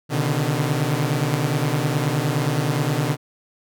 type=tone cluster; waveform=sawtooth; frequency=126 / 143.6 / 153.2 Hz; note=B2 / D3 / D#3; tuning=+35 / -39 / -27 cents; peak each=-20 dBFS; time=0.09-3.17 s; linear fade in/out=50 ms; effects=none